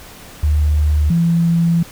sine tone pair in turn, 75.1 / 168.26 Hz, D2 / E3, +39 / +36 cents, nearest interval octave + major second, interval 1397 cents, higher second, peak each -11 dBFS, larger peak neither, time 0.43-1.1 / 1.1-1.83 s, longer second, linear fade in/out 5 ms, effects pink hiss -38 dBFS RMS until 1.91 s

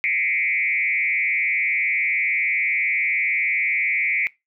sine tone with frequency modulation, 2217 Hz, C#7, in tune, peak -18 dBFS, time 0.04-4.27 s, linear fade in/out 0 ms, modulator 153 Hz, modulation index 1.3, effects noise-tail reverb RT60 0.2 s tail -22 dB re dry

